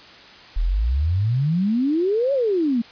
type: exponential two-way sweep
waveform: sine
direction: up then down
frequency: 36.88 to 570 to 221.4 Hz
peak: -17 dBFS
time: 0.56-2.82 s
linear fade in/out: 10 ms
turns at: 2.33 s
effects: white hiss -44 dBFS RMS until 2.91 s + resampled to 11025 Hz